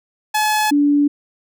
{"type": "tone pair in turn", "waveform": ["sawtooth", "sine"], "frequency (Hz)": [854, 289.2], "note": ["G#5", "D4"], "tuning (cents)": [48, -27], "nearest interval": "octave + perfect fifth", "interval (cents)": 1875, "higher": "first", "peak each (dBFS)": -11, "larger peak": "neither", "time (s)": [[0.34, 0.71], [0.71, 1.08]], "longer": "neither", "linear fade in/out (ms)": 10, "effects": []}